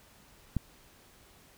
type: click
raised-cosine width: 5 ms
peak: -16 dBFS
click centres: 0.567 s
effects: pink hiss -59 dBFS RMS until 1.57 s